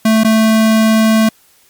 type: tone with dropouts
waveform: square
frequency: 220.5 Hz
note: A3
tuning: 4 cents sharp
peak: -8 dBFS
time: 0.05-1.29 s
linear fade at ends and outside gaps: 5 ms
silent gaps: 0.236-0.246 s
effects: white hiss -50 dBFS RMS until 1.69 s + MP3 96 kbps